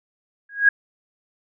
sine tone with exponential growth, 1645 Hz, G#6, 17 cents flat, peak -7 dBFS, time 0.49-0.69 s, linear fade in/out 5 ms, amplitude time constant 43 ms, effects none

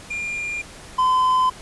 triangle tone pair in turn, 2400 / 1022 Hz, D7 / C6, +37 / -41 cents, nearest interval octave + minor third, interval 1478 cents, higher first, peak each -23 / -13 dBFS, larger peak second, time 0.1-0.62 / 0.98-1.5 s, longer neither, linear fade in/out 10 ms, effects pink hiss -41 dBFS RMS until 1.61 s + resampled to 24000 Hz

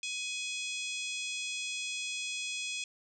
harmonic tone, 840 Hz, G#5, 19 cents sharp, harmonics 3 / 4 / 5 / 6 / 7 / 8 / 9 / 10, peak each -38 / -40 / -48 / -46 / -46 / -46 / -47 / -48 dBFS, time 0.03-2.84 s, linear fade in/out 2 ms, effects none

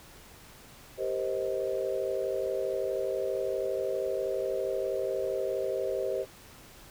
sine chord, C minor seventh, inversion second, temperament just, 392.4 / 470.9 / 523.3 / 627.9 Hz, G4 / Bb4 / C5 / Eb5, +2 / +18 / 0 / +16 cents, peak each -33 / -37 / -32 / -35 dBFS, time 0.97-6.26 s, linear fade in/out 50 ms, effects pink hiss -52 dBFS RMS until 6.9 s

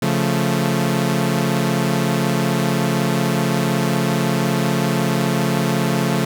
sawtooth chord, Db augmented, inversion none, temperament equal, 138.59 / 174.61 / 220 Hz, Db3 / F3 / A3, 0 / 0 / 0 cents, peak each -17 dBFS, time 0.02-6.25 s, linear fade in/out 5 ms, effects none

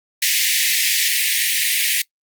pink high-pass noise, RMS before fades -18 dBFS, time 0.22-2.02 s, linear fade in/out 5 ms, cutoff 1800 Hz, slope 96 dB/octave, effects noise-tail reverb RT60 0.1 s tail -22 dB re dry + Opus 48 kbps

